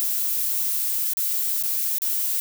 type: noise with dropouts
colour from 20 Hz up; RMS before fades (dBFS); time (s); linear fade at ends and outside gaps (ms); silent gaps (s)
violet; -24; 0-2.4; 0; 1.135-1.171 / 1.626-1.636 / 1.984-2.019
effects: none